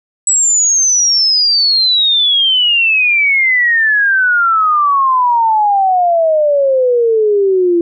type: exponential sweep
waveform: sine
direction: down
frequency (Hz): 7902 to 337.5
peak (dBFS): -8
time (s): 0.27-7.81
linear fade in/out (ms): 2
effects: none